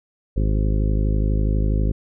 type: harmonic tone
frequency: 52.2 Hz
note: G#1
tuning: 10 cents sharp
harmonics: 1 / 2 / 3 / 4 / 5 / 6 / 7 / 8 / 10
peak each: -18 / -24 / -28 / -30 / -32 / -34 / -35 / -36 / -38 dBFS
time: 0.36-1.92 s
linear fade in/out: 10 ms
effects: none